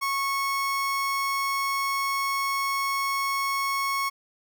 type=tone; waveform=30% pulse; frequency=1100 Hz; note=C#6; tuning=14 cents flat; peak=-22 dBFS; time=0.01-4.1 s; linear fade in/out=20 ms; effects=none